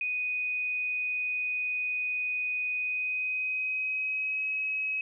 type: tone with pitch glide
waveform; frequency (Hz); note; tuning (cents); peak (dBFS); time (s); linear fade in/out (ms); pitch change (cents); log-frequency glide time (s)
sine; 2489 to 2553; D#7 to D#7; 0 to +44; -28; 0.01-5.01; 2; +44; 2.74-4.52
effects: none